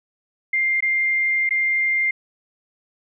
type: tone with dropouts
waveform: sine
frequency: 2104 Hz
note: C7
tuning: 9 cents sharp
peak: -17 dBFS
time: 0.53-2.11 s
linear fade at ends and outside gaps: 5 ms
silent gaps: 0.806-0.824 / 1.492-1.507 s
effects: none